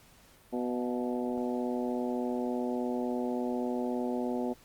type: harmonic tone with a mistuned harmonic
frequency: 123.47 Hz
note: B2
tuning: in tune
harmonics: 2 / 3 / 4 / 5 / 6 / 7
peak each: -32 / -36 / -38 / -40 / -42 / -43 dBFS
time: 0.52-4.54 s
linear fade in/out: 20 ms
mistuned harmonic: 6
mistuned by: -56 cents
effects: pink hiss -59 dBFS RMS until 4.64 s + Opus 48 kbps